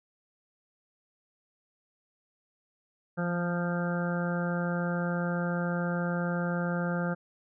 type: harmonic tone with a mistuned harmonic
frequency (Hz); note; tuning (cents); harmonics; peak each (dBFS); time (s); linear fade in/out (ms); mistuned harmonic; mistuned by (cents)
174.61; F3; 0; 1 / 2 / 3 / 4 / 5 / 7 / 8 / 9; -29 / -40 / -35 / -41 / -43 / -43 / -39 / -40; 3.17-7.15; 20; 1; -20
effects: none